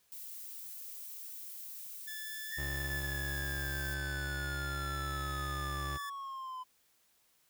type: noise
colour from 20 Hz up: violet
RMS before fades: -46 dBFS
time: 0.12-3.94 s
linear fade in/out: 0 ms
type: tone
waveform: sawtooth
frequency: 1737 Hz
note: A6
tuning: 23 cents flat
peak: -39 dBFS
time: 2.07-6.1 s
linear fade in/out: 10 ms
type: linear sweep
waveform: triangle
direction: down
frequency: 1824 to 1011 Hz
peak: -38 dBFS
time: 2.51-6.64 s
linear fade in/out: 20 ms
type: tone with vibrato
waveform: 30% pulse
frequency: 69.4 Hz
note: C#2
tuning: 3 cents sharp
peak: -35 dBFS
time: 2.57-5.98 s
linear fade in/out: 20 ms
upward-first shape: sine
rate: 6 Hz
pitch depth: 11 cents each way
effects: white hiss -71 dBFS RMS until 7.49 s